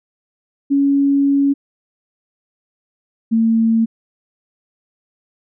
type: tone pair in turn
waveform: sine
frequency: 279.4 / 225.8 Hz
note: C#4 / A3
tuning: +14 / +45 cents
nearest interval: major third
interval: 369 cents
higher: first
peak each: -11 dBFS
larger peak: neither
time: 0.7-1.54 / 3.31-3.86 s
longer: first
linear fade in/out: 20 ms
effects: none